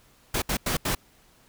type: noise bursts at uneven times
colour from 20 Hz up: pink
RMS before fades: -26 dBFS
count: 4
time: 0.34-0.42 / 0.49-0.57 / 0.66-0.77 / 0.85-0.95 s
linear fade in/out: 5 ms
effects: pink hiss -59 dBFS RMS until 1.48 s